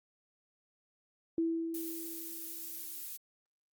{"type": "tone with exponential decay", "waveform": "sine", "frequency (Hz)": 329.6, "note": "E4", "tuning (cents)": 0, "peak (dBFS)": -27, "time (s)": [1.38, 3.04], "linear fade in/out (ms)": 2, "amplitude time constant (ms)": 360}
{"type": "noise", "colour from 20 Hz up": "violet", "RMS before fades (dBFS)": -42, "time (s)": [1.74, 3.17], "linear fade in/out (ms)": 5}
{"effects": ["Opus 32 kbps"]}